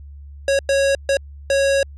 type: tone bursts at uneven times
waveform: square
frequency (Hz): 551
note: C#5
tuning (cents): -11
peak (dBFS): -15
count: 4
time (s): 0.48-0.59 / 0.69-0.95 / 1.09-1.17 / 1.5-1.83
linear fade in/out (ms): 2
effects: added 71 Hz sine -35 dBFS peak until 1.97 s + resampled to 22050 Hz